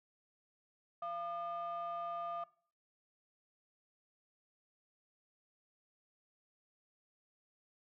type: ring-modulated tone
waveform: triangle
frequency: 261.6 Hz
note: C4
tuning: in tune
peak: -32 dBFS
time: 1.02-2.44 s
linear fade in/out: 5 ms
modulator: 948 Hz
effects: noise-tail reverb RT60 0.5 s tail -22 dB re dry + tanh soft clip ceiling -33 dBFS